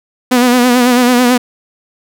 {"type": "tone with vibrato", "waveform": "sawtooth", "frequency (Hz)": 246.9, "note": "B3", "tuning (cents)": 0, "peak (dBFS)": -3, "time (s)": [0.31, 1.38], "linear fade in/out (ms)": 10, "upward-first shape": "sine", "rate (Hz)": 9.1, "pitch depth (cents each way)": 50, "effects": []}